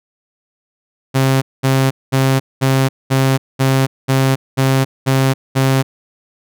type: tone bursts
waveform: sawtooth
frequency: 133.5 Hz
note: C3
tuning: 35 cents sharp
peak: -7 dBFS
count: 10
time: 1.14-5.83 s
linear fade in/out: 20 ms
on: 280 ms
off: 210 ms
effects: none